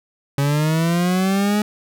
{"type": "linear sweep", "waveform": "40% pulse", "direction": "up", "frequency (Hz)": [138.5, 211.5], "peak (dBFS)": -15, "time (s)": [0.38, 1.62], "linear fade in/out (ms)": 2, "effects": []}